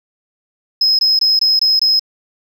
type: tone bursts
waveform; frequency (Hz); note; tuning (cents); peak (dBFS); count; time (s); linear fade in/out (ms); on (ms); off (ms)
sine; 5120; D#8; +49; -8; 6; 0.81-1.995; 5; 180; 21
effects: tanh soft clip ceiling -7 dBFS